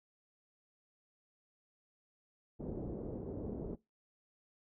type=low-pass noise; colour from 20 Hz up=white; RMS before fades=-42 dBFS; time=2.59-3.76 s; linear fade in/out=20 ms; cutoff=450 Hz; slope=24 dB/octave; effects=noise-tail reverb RT60 0.2 s tail -21 dB re dry